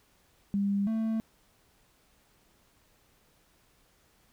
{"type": "tone pair in turn", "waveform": ["sine", "triangle"], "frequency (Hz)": [200, 222.4], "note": ["G3", "A3"], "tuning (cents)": [35, 19], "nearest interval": "major second", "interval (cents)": 184, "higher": "second", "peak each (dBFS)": -25, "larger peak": "neither", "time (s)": [[0.54, 0.87], [0.87, 1.2]], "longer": "neither", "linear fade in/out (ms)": 0, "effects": ["pink hiss -66 dBFS RMS until 4.32 s"]}